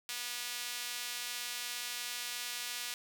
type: tone with high-pass filter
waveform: sawtooth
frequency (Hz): 242.8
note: B3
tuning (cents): -29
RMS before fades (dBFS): -40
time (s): 0.09-2.94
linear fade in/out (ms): 0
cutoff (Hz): 2800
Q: 0.75
effects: none